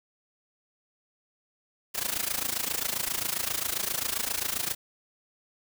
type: noise with amplitude modulation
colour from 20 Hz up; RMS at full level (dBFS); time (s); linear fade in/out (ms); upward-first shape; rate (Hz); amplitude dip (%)
white; -27; 1.94-4.75; 20; sine; 27.5; 85
effects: none